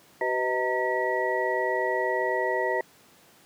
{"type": "tone cluster", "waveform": "sine", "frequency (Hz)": [381.6, 500, 628, 916, 1932], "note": ["G4", "B4", "D#5", "A#5", "B6"], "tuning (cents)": [-47, 21, 16, -31, -39], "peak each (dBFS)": -30, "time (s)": [0.21, 2.81], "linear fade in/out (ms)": 2, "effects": ["pink hiss -56 dBFS RMS until 3.45 s", "high-pass 150 Hz 12 dB/octave"]}